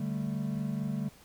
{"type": "chord", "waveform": "triangle", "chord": "D suspended fourth", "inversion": "none", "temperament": "just", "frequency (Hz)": [146.83, 195.78, 220.2], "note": ["D3", "G3", "A3"], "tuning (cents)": [0, -2, 2], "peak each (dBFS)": -33, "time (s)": [0, 1.09], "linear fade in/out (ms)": 5, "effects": ["pink hiss -57 dBFS RMS until 1.24 s"]}